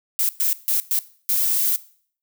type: noise bursts at uneven times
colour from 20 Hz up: violet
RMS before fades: -20 dBFS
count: 5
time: 0.19-0.29 / 0.4-0.53 / 0.68-0.8 / 0.91-0.99 / 1.29-1.76 s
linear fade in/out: 0 ms
effects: noise-tail reverb RT60 0.5 s tail -18 dB re dry